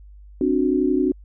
sine tone cluster, 264.2 / 295.9 / 367.1 Hz, C4 / D4 / F#4, +17 / +13 / -14 cents, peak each -21 dBFS, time 0.41-1.12 s, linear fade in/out 2 ms, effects added 50 Hz sine -41 dBFS peak until 1.24 s

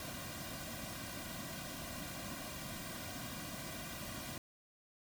pink noise with comb filter, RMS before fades -45 dBFS, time 0-4.38 s, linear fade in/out 2 ms, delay 2.3 ms, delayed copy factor -0.9, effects none

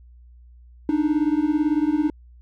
triangle beating tone pair, 293.7 / 311.7 Hz, D4 / D#4, 0 / +3 cents, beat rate 18 Hz, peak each -19 dBFS, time 0.89-2.1 s, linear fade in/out 2 ms, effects added 60 Hz sine -45 dBFS peak until 2.41 s

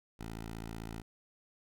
10% pulse tone, 55.7 Hz, A1, 22 cents sharp, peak -33 dBFS, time 0.19-1.02 s, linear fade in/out 10 ms, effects none

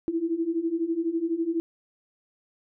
sine beating tone pair, 323.7 / 335.7 Hz, E4 / E4, -31 / +32 cents, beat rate 12 Hz, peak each -29 / -26 dBFS, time 0.08-1.6 s, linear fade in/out 0 ms, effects none

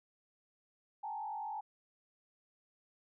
sine tone with frequency modulation, 850 Hz, G#5, 40 cents sharp, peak -38 dBFS, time 1.03-1.61 s, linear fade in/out 10 ms, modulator 48.3 Hz, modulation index 1.1, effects none

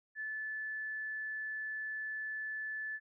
sine tone, 1740 Hz, A6, 20 cents flat, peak -37 dBFS, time 0.15-3 s, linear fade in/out 50 ms, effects none

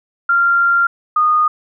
sine tone pair in turn, 1387 / 1230 Hz, F6 / D#6, -12 / -20 cents, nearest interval major second, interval 208 cents, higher first, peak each -10 dBFS, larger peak neither, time 0.29-0.87 / 1.16-1.48 s, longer first, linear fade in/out 5 ms, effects none

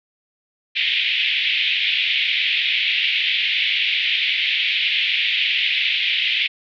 white band-pass noise, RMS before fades -20 dBFS, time 0.75-6.48 s, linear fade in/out 20 ms, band 2100 to 3500 Hz, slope 48 dB/octave, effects none

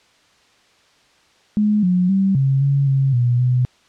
sine tone with pitch steps, 210.2 / 180.7 / 193.7 / 135.5 / 139.4 / 135.6 / 121.7 / 125.3 Hz, G#3 / F#3 / G3 / C#3 / C#3 / C#3 / B2 / B2, +21 / -41 / -20 / -39 / +10 / -38 / -25 / +25 cents, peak -13 dBFS, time 1.57-3.65 s, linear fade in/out 0 ms, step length 260 ms, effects white hiss -55 dBFS RMS until 3.88 s + low-pass 5000 Hz 12 dB/octave

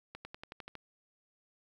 accelerating click train, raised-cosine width 0.3 ms, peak -28 dBFS, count 8, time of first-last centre 0.15-0.753 s, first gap 100 ms, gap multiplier 0.95, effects 10-bit

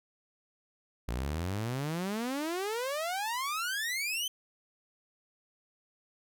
sawtooth exponential sweep, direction up, 55.8 to 3136 Hz, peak -28 dBFS, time 1.08-4.28 s, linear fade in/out 5 ms, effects none

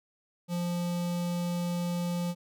square tone with notch filter, 174.61 Hz, F3, in tune, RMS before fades -31 dBFS, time 0.48-2.35 s, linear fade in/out 50 ms, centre 1700 Hz, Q 1.3, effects none

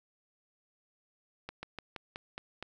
slowing click train, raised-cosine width 0.3 ms, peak -24 dBFS, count 7, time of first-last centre 1.49-2.626 s, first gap 140 ms, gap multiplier 1.12, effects none

